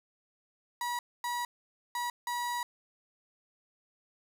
35% pulse tone bursts at uneven times, 966 Hz, B5, 39 cents flat, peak -30 dBFS, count 4, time 0.81-0.99 / 1.24-1.45 / 1.95-2.1 / 2.27-2.63 s, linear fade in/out 2 ms, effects none

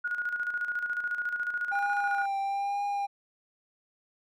sine tone with tremolo, 1445 Hz, F#6, 41 cents flat, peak -27 dBFS, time 0.04-2.26 s, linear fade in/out 10 ms, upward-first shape square, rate 14 Hz, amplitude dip 55%
triangle tone with vibrato, 799 Hz, G5, 33 cents sharp, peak -26 dBFS, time 1.71-3.07 s, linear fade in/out 20 ms, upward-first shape triangle, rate 1.1 Hz, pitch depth 30 cents each way
effects none

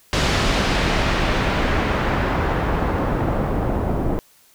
pink noise with low-pass filter sweep, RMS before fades -20 dBFS, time 0.13-4.19 s, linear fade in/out 0 ms, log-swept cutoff 5400 to 600 Hz, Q 0.8, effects white hiss -54 dBFS RMS until 4.54 s

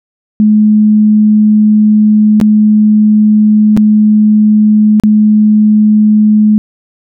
sine tone with dropouts, 212.7 Hz, G#3, 42 cents sharp, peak -3 dBFS, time 0.4-6.58 s, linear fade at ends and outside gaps 0 ms, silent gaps 2.401-2.413 / 3.766-3.774 / 4.999-5.036 s, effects none

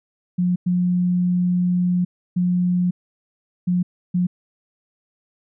sine tone bursts at uneven times, 178.8 Hz, F3, 41 cents sharp, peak -16 dBFS, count 5, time 0.38-0.56 / 0.66-2.05 / 2.36-2.91 / 3.67-3.83 / 4.14-4.27 s, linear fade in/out 10 ms, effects none

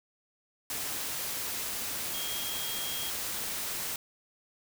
sine tone in noise, 3252 Hz, G#7, 37 cents flat, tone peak -38 dBFS, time 2.14-3.1 s, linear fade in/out 2 ms, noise white, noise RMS -35 dBFS, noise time 0.7-3.96 s, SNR -6 dB, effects none

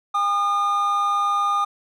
triangle tone pair together, 808.2 / 1218 Hz, G#5 / D#6, -47 / -37 cents, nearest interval perfect fifth, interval 710 cents, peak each -24 / -17 dBFS, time 0.14-1.65 s, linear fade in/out 10 ms, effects none

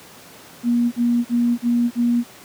sine tone bursts, 238.7 Hz, A#3, 41 cents sharp, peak -14 dBFS, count 5, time 0.63-2.24 s, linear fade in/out 50 ms, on 290 ms, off 40 ms, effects pink hiss -43 dBFS RMS until 2.44 s + high-pass 150 Hz 12 dB/octave

